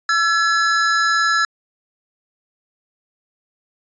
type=tone pair together; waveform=square; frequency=1339.6 / 1700 Hz; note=E6 / G#6; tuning=+27 / +40 cents; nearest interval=major third; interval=413 cents; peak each=-18 dBFS; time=0.09-1.45 s; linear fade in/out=2 ms; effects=resampled to 16000 Hz